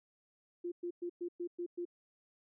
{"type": "tone bursts", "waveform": "sine", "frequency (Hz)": 349.2, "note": "F4", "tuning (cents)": 0, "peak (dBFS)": -36, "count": 7, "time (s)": [0.64, 1.853], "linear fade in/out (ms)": 10, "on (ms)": 79, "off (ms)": 110, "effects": []}